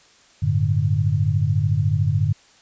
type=chord; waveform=sine; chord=G suspended second; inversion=none; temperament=equal with one note detuned; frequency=96.2 / 110 / 146.83 Hz; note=G2 / A2 / D3; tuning=-32 / 0 / 0 cents; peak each=-21 dBFS; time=0.42-2.33 s; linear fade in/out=10 ms; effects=white hiss -53 dBFS RMS until 2.61 s + resampled to 16000 Hz